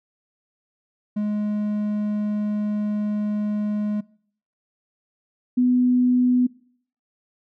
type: tone pair in turn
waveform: triangle / sine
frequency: 209.3 / 248.9 Hz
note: G#3 / B3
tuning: +14 / +14 cents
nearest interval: minor third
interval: 300 cents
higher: second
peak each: -19 / -15 dBFS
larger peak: second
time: 1.16-4.01 / 5.57-6.47 s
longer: first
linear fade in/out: 10 ms
effects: noise-tail reverb RT60 0.6 s tail -23 dB re dry